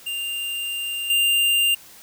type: tone with level steps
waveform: square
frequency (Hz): 2794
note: F7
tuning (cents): 0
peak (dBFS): -26 / -17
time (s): 0.06-1.75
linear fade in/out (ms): 10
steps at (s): 1.1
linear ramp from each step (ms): 2
effects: white hiss -46 dBFS RMS until 2.02 s